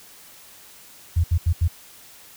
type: tone bursts at uneven times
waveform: sine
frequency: 84.1 Hz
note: E2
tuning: 35 cents sharp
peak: -15 dBFS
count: 4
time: 1.16-1.24 / 1.31-1.38 / 1.46-1.53 / 1.61-1.68 s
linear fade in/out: 10 ms
effects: white hiss -47 dBFS RMS until 2.36 s